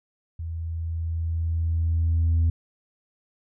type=tone with level ramp; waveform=sine; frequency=82.41 Hz; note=E2; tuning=in tune; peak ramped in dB=-29 to -15 dBFS; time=0.39-2.5 s; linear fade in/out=5 ms; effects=tanh soft clip ceiling -16 dBFS